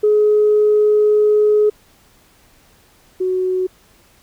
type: tone pair in turn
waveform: sine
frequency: 421.9 / 370.5 Hz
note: G#4 / F#4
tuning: +27 / +2 cents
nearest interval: major second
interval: 225 cents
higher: first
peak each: -9 / -15 dBFS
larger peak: first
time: 0.03-1.7 / 3.2-3.67 s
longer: first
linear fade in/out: 10 ms
effects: tanh soft clip ceiling -5 dBFS + pink hiss -52 dBFS RMS until 4.22 s